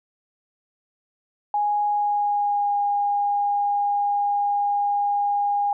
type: tone with pitch glide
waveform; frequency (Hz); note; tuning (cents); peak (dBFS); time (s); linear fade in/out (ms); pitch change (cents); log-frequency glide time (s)
sine; 828 to 814.7; G#5 to G#5; -5 to -33; -19; 1.54-5.73; 2; -28; 1.87-2.76
effects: none